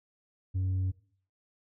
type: tone with tanh clipping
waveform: triangle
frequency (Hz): 93.6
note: F#2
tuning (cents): +20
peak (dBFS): -28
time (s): 0.54-0.92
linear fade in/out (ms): 20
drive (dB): 8
effects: noise-tail reverb RT60 0.5 s tail -18 dB re dry